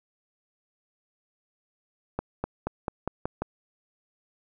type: accelerating click train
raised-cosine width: 1 ms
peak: -14 dBFS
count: 7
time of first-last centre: 2.19-3.42 s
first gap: 250 ms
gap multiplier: 0.92
effects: none